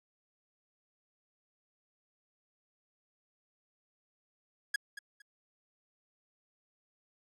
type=tone with echo; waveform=45% pulse; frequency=1661.2 Hz; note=G#6; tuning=in tune; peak=-28 dBFS; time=4.74-4.76 s; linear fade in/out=5 ms; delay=230 ms; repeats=2; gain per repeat=-13 dB; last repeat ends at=5.22 s; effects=low-pass 11000 Hz 12 dB/octave + AAC 64 kbps